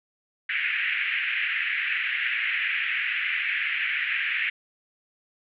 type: band-pass noise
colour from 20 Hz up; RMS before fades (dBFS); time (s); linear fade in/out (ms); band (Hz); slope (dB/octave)
pink; -27; 0.49-4.5; 5; 1700 to 2700; 48
effects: none